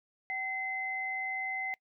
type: tone pair together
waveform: sine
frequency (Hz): 764 / 2055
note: G5 / C7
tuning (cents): -45 / -32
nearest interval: octave + perfect fourth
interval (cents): 1713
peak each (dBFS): -39 / -33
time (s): 0.3-1.74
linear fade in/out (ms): 0
effects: noise-tail reverb RT60 0.1 s tail -24 dB re dry